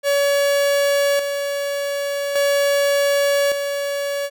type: tone with tremolo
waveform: 45% pulse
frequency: 566 Hz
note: C#5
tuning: 36 cents sharp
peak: -15 dBFS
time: 0.03-4.3 s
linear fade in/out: 50 ms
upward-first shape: square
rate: 0.43 Hz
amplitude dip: 50%
effects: none